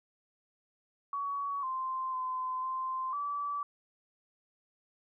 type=tone with pitch steps; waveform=sine; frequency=1126 / 1043 / 1027 / 1041 / 1154 Hz; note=C#6 / C6 / C6 / C6 / D6; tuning=+27 / -6 / -33 / -9 / -31 cents; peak=-32 dBFS; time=1.13-3.63 s; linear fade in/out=2 ms; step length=500 ms; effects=none